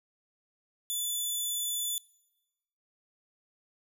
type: tone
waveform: 10% pulse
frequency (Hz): 3483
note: A7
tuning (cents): -18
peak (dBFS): -23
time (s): 0.9-1.98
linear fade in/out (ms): 0
effects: noise-tail reverb RT60 1.0 s tail -23 dB re dry